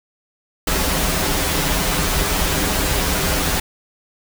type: noise with comb filter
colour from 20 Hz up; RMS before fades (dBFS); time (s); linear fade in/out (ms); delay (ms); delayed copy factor
pink; -19; 0.67-3.6; 5; 8.7; -0.8
effects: none